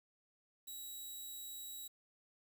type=tone; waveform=5% pulse; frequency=3874 Hz; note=B7; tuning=34 cents flat; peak=-38 dBFS; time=0.67-1.88 s; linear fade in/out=10 ms; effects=11-bit